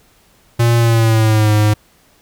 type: tone with pitch glide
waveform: square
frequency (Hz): 117.5 to 105.9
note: A#2 to G#2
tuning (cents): +14 to +34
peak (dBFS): -10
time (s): 0.59-1.74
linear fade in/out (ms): 10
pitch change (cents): -180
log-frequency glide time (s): 0.77-1.52
effects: pink hiss -52 dBFS RMS until 2.21 s